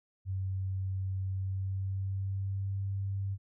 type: tone with pitch glide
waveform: sine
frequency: 95.2 to 97.99 Hz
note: F#2 to G2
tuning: +50 to 0 cents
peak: -31 dBFS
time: 0.25-3.38 s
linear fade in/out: 50 ms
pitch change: +50 cents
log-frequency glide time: 1.28-2.81 s
effects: none